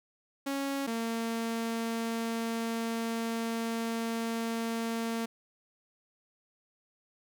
sawtooth tone pair in turn, 276.1 / 228.6 Hz, C#4 / A#3, -7 / -34 cents, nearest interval minor third, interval 327 cents, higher first, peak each -27 dBFS, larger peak neither, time 0.46-0.87 / 0.87-5.26 s, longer second, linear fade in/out 10 ms, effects none

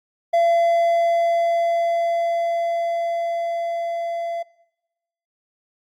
triangle tone with level ramp, 679 Hz, F5, 49 cents flat, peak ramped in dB -12 to -22 dBFS, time 0.33-4.43 s, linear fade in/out 10 ms, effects noise-tail reverb RT60 1.0 s tail -22 dB re dry + Opus 48 kbps

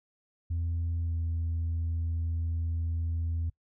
sine tone with pitch glide, 84 to 82.8 Hz, E2 to E2, +33 to +8 cents, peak -26 dBFS, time 0.5-3.5 s, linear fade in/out 10 ms, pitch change -25 cents, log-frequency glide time 1.03-1.15 s, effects noise-tail reverb RT60 0.1 s tail -25 dB re dry + tanh soft clip ceiling -26 dBFS

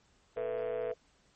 sine chord, A suspended second, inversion none, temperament equal with one note detuned, 440 / 492.5 / 659.3 Hz, A4 / B4 / E5, 0 / -5 / 0 cents, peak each -37 / -35 / -39 dBFS, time 0.36-0.94 s, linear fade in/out 20 ms
click train, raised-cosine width 0.5 ms, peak -32 dBFS, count 64, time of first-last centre 0.37-0.913 s, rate 116 Hz
effects pink hiss -68 dBFS RMS until 1.35 s + MP3 32 kbps

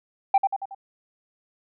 sine tone with echo, 785 Hz, G5, 2 cents sharp, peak -11 dBFS, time 0.34-0.38 s, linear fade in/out 5 ms, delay 92 ms, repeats 4, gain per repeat -6 dB, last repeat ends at 0.748 s, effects tanh soft clip ceiling -12 dBFS

